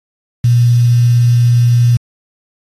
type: tone with quantisation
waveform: sine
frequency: 120 Hz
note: B2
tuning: 49 cents flat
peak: -6 dBFS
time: 0.44-1.97 s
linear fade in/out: 5 ms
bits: 5
effects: AAC 32 kbps